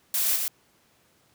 blue noise with echo, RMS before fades -25 dBFS, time 0.14-0.36 s, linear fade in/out 2 ms, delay 120 ms, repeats 1, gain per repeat -3 dB, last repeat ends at 0.48 s, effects pink hiss -63 dBFS RMS until 1.34 s + high-pass 100 Hz 12 dB/octave

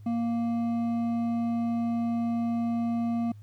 triangle tone with hard clipping, 233.1 Hz, A#3, in tune, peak -27 dBFS, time 0.06-3.32 s, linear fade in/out 5 ms, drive 11 dB, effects added 104 Hz sine -44 dBFS peak until 3.42 s + pink hiss -69 dBFS RMS until 3.42 s

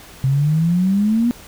sine exponential sweep, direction up, 130.81 to 243.7 Hz, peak -13 dBFS, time 0.24-1.31 s, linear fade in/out 0 ms, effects pink hiss -41 dBFS RMS until 1.47 s

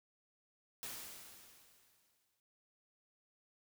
white noise with exponential decay, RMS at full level -44 dBFS, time 0.83-2.4 s, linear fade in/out 0 ms, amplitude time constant 340 ms, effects none

